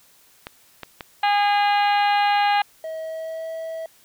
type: clicks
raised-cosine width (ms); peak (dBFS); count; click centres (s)
0.3; -16; 3; 0.469 / 0.833 / 1.008
type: harmonic tone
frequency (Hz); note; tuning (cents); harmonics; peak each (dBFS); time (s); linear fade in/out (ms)
408.9; G#4; -27; 2 / 3 / 4 / 5 / 6 / 7 / 8 / 9 / 10; -17 / -31 / -27 / -30 / -31 / -31 / -37 / -40 / -35; 1.23-2.62; 5
type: tone with pitch glide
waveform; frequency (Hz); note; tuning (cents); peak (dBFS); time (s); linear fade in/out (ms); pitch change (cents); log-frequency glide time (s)
triangle; 640 to 649.7; D#5 to E5; +49 to -25; -26; 2.84-3.86; 2; +26; 3-3.51
effects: white hiss -55 dBFS RMS until 4.04 s